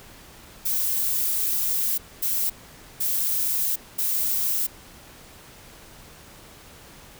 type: noise bursts at uneven times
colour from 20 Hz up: violet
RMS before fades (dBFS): -24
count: 4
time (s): 0.65-1.98 / 2.22-2.5 / 3-3.76 / 3.98-4.67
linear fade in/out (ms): 10
effects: pink hiss -47 dBFS RMS until 7.19 s